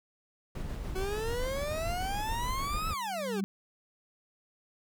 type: noise with tremolo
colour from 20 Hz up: brown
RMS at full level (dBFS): -35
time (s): 0.55-2.94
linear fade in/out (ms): 5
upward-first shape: square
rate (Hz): 6.9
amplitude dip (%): 25
type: exponential two-way sweep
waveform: 40% pulse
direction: up then down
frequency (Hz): 370 to 1318.5 to 370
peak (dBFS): -32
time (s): 0.95-3.41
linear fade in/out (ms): 10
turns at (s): 2.89
type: tone with exponential growth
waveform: sine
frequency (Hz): 196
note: G3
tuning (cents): 0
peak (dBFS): -28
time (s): 2.75-3.44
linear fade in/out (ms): 0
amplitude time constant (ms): 150
effects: none